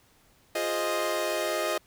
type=chord; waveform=sawtooth; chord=F minor seventh; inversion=none; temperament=equal; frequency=349.2 / 415.3 / 523.3 / 622.3 Hz; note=F4 / Ab4 / C5 / Eb5; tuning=0 / 0 / 0 / 0 cents; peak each=-30 / -31 / -31 / -25 dBFS; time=0.55-1.78 s; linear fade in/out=5 ms; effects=pink hiss -62 dBFS RMS until 1.86 s